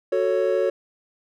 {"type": "chord", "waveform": "triangle", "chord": "F# minor", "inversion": "none", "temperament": "just", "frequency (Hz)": [370, 444, 555], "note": ["F#4", "A4", "C#5"], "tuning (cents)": [0, 16, 2], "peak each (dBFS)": [-22, -22, -20], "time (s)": [0.12, 0.7], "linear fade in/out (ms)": 5, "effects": []}